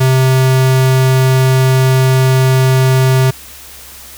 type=tone; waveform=square; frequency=130.81 Hz; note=C3; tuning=in tune; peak=-8 dBFS; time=0-3.31 s; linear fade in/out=10 ms; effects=added 67 Hz sine -42 dBFS peak until 4.17 s + white hiss -34 dBFS RMS until 4.17 s